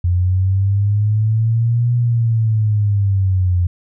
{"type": "linear two-way sweep", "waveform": "sine", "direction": "up then down", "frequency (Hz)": [87.31, 121.2, 87.31], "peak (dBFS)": -12, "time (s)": [0.04, 3.67], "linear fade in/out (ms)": 5, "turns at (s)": 1.94, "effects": []}